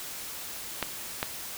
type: clicks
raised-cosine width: 0.3 ms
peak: -11 dBFS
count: 2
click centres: 0.827 / 1.229 s
effects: white hiss -39 dBFS RMS until 1.57 s